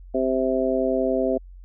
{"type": "harmonic tone", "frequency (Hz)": 130.81, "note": "C3", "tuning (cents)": 0, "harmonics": [2, 3, 4, 5], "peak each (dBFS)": [-25, -25, -25, -25], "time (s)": [0.14, 1.38], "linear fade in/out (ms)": 10, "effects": ["added 45 Hz sine -40 dBFS peak until 1.64 s"]}